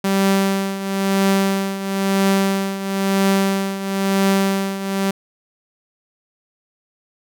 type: tone with tremolo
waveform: sawtooth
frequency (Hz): 194.9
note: G3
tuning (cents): -10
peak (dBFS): -9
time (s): 0.04-5.11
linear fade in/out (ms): 5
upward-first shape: triangle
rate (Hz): 1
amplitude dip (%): 75
effects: none